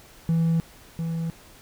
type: tone with echo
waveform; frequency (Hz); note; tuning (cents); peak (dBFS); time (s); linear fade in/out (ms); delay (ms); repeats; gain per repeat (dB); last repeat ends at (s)
triangle; 164.81; E3; 0; -16; 0.29-0.6; 0; 700; 1; -7; 1.3
effects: tanh soft clip ceiling -13 dBFS + pink hiss -50 dBFS RMS until 1.61 s